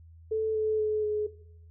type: tone with pitch steps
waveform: sine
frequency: 438.5 / 433.2 / 428 / 422.8 Hz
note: A4 / A4 / A4 / G#4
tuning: -6 / -27 / -48 / +31 cents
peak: -25 dBFS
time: 0.31-1.27 s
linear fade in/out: 10 ms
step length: 240 ms
effects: noise-tail reverb RT60 0.7 s tail -17 dB re dry + added 82 Hz sine -49 dBFS peak until 1.7 s